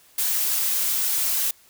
blue noise with flanger, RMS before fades -23 dBFS, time 0.18-1.51 s, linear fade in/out 5 ms, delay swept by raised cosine 1.9 to 6.9 ms, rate 3.4 Hz, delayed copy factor +0.5, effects white hiss -55 dBFS RMS until 1.69 s

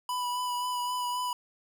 square tone with vibrato, 987.8 Hz, B5, in tune, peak -30 dBFS, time 0.09-1.33 s, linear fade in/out 2 ms, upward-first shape sine, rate 3.8 Hz, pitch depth 18 cents each way, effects none

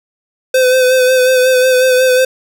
square tone with vibrato, 511 Hz, C5, 41 cents flat, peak -8 dBFS, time 0.54-2.25 s, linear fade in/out 5 ms, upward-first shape sine, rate 5.5 Hz, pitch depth 29 cents each way, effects none

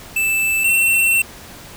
square tone pair in turn, 2642 / 2704 Hz, E7 / E7, +3 / +43 cents, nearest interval unison, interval 40 cents, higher second, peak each -16 / -13 dBFS, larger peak second, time 0.16-0.64 / 0.64-1.22 s, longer second, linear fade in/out 5 ms, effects pink hiss -38 dBFS RMS until 1.76 s

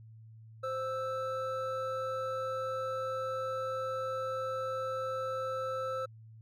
triangle tone pair together, 523.2 / 1318.5 Hz, C5 / E6, 0 / 0 cents, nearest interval octave + major third, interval 1600 cents, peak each -33 / -35 dBFS, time 0.63-6.06 s, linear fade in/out 10 ms, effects added 111 Hz sine -50 dBFS peak until 6.41 s

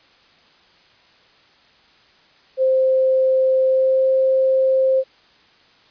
sine tone with pitch glide, 523.3 to 526.9 Hz, C5 to C5, 0 to +12 cents, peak -13 dBFS, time 2.57-5.04 s, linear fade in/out 50 ms, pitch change +12 cents, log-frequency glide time 3.66-4.08 s, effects white hiss -53 dBFS RMS until 5.9 s + resampled to 11025 Hz

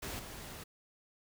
pink noise with level steps, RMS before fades -41 / -47 dBFS, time 0.02-0.64 s, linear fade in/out 10 ms, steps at 0.19 s, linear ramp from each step 2 ms, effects none

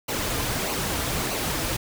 pink noise with flanger, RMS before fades -27 dBFS, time 0.08-1.77 s, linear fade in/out 10 ms, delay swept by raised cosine 0.56 to 5.46 ms, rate 1.6 Hz, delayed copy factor -0.55, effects none

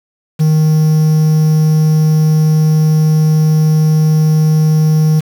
triangle tone with quantisation, 155.56 Hz, D#3, in tune, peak -5 dBFS, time 0.39-5.21 s, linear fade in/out 20 ms, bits 5, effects none

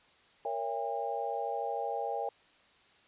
sine chord, A# diminished seventh, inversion none, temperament just, 466.2 / 559.4 / 671.3 / 805.5 Hz, A#4 / C#5 / E5 / G5, 0 / +16 / +31 / +47 cents, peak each -38 / -39 / -39 / -35 dBFS, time 0.45-2.29 s, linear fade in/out 2 ms, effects white hiss -63 dBFS RMS until 3.07 s + resampled to 8000 Hz

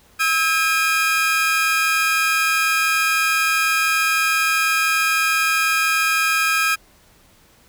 40% pulse tone cluster, 1297 / 1614 / 2441 Hz, E6 / G#6 / D#7, -28 / -50 / -34 cents, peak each -20 dBFS, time 0.19-6.76 s, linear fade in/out 20 ms, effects pink hiss -53 dBFS RMS until 7.68 s

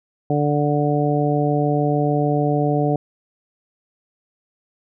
harmonic tone, 146.83 Hz, D3, in tune, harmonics 1 / 2 / 3 / 4 / 5, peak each -20 / -22 / -23 / -25 / -24 dBFS, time 0.3-2.96 s, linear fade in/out 2 ms, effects none

